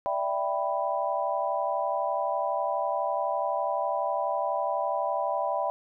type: chord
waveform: sine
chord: E minor seventh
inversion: third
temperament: equal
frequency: 587.3 / 659.3 / 784 / 987.8 Hz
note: D5 / E5 / G5 / B5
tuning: 0 / 0 / 0 / 0 cents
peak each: -31 dBFS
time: 0.06-5.7 s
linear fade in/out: 0 ms
effects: none